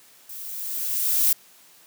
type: noise with level ramp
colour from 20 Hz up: violet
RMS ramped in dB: -38 to -18 dBFS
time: 0.29-1.33 s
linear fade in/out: 5 ms
effects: white hiss -53 dBFS RMS until 1.86 s + high-pass 150 Hz 12 dB/octave